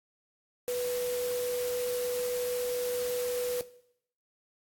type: tone in noise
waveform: sine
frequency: 492.5 Hz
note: B4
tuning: 5 cents flat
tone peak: -29 dBFS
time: 0.68-3.61 s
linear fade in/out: 0 ms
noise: white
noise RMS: -40 dBFS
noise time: 0.68-3.61 s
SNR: +8 dB
effects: noise-tail reverb RT60 0.7 s tail -17 dB re dry + AAC 64 kbps